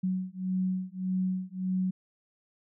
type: beating tone pair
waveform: sine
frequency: 185 / 186.7 Hz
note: F#3 / F#3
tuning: 0 / +16 cents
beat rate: 1.7 Hz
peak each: -31 dBFS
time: 0.03-1.91 s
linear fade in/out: 10 ms
effects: none